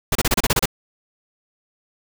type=noise bursts; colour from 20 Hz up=pink; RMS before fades=-17 dBFS; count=9; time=0.12-0.657 s; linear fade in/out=5 ms; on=33 ms; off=30 ms; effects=none